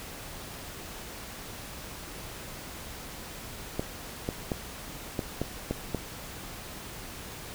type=clicks; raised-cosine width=2 ms; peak=-15 dBFS; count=7; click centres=3.795 / 4.289 / 4.518 / 5.192 / 5.416 / 5.71 / 5.947 s; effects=pink hiss -42 dBFS RMS until 7.54 s